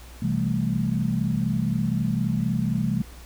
sine chord, A minor seventh, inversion first, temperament equal with one note detuned, 127.75 / 164.81 / 196 / 220 Hz, C3 / E3 / G3 / A3, -41 / 0 / 0 / 0 cents, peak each -27 dBFS, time 0.22-3.02 s, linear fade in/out 5 ms, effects added 60 Hz sine -42 dBFS peak until 3.25 s + pink hiss -48 dBFS RMS until 3.25 s

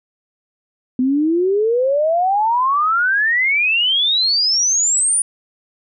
sine exponential sweep, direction up, 248.5 to 9700 Hz, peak -13 dBFS, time 0.99-5.22 s, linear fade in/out 2 ms, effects none

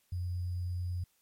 sine tone with sample-and-hold, 89.1 Hz, F2, 35 cents sharp, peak -32 dBFS, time 0.12-1.04 s, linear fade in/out 5 ms, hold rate 4900 Hz, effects white hiss -72 dBFS RMS until 1.21 s + MP3 64 kbps

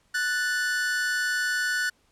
45% pulse tone pair together, 1480 / 1760 Hz, F#6 / A6, 0 / 0 cents, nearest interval minor third, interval 300 cents, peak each -25 / -30 dBFS, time 0.14-1.9 s, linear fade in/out 10 ms, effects pink hiss -66 dBFS RMS until 2.11 s + low-pass 10000 Hz 12 dB/octave

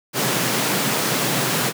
pink high-pass noise, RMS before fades -21 dBFS, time 0.13-1.73 s, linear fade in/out 50 ms, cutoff 120 Hz, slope 96 dB/octave, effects none

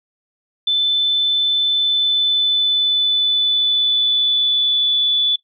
sine tone with pitch glide, 3520 to 3464 Hz, A7 to A7, 0 to -28 cents, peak -13 dBFS, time 0.67-5.36 s, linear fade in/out 5 ms, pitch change -28 cents, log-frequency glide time 1.7-4.96 s, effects noise-tail reverb RT60 0.1 s tail -18 dB re dry

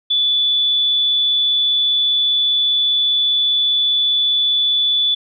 sine tone, 3465 Hz, A7, 27 cents flat, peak -13 dBFS, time 0.1-5.15 s, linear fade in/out 10 ms, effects none

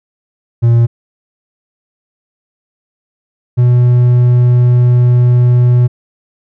triangle tone pair in turn, 117.6 / 122.76 Hz, A#2 / B2, +16 / -10 cents, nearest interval minor second, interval 74 cents, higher second, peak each -3 dBFS, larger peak neither, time 0.62-0.87 / 3.57-5.88 s, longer second, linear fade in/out 20 ms, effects none

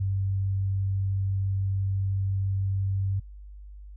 sine tone, 97 Hz, G2, 18 cents flat, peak -24 dBFS, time 0-3.2 s, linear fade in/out 10 ms, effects noise-tail reverb RT60 0.1 s tail -26 dB re dry + added 50 Hz sine -41 dBFS peak until 3.96 s

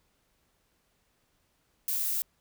violet noise, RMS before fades -30 dBFS, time 1.88-2.22 s, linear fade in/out 0 ms, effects pink hiss -72 dBFS RMS until 2.4 s

